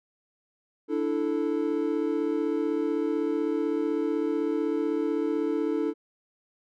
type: chord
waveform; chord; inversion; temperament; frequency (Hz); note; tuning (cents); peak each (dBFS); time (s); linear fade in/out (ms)
triangle; D suspended second; none; equal; 293.7 / 329.6 / 440; D4 / E4 / A4; 0 / 0 / 0; -27; 0.88-5.94; 50
effects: none